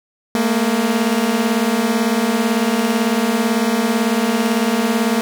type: beating tone pair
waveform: sawtooth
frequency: 215.4 / 233.4 Hz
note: A3 / A#3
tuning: -37 / +2 cents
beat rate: 18 Hz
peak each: -15 / -13 dBFS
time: 0.35-5.21 s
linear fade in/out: 0 ms
effects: none